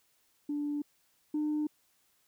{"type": "tone pair in turn", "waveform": "sine", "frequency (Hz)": [292.3, 301.6], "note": ["D4", "D4"], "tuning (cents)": [-8, 46], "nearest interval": "minor second", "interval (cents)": 54, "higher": "second", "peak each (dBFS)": [-30, -27], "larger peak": "second", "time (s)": [[0.49, 0.82], [1.34, 1.67]], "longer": "neither", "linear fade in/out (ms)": 5, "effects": ["tanh soft clip ceiling -26 dBFS", "white hiss -71 dBFS RMS until 2.27 s"]}